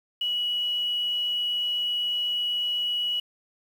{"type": "tone with quantisation", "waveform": "sine", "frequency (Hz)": 2927, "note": "F#7", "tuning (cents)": -19, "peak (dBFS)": -24, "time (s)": [0.21, 3.2], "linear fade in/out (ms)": 5, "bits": 8, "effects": []}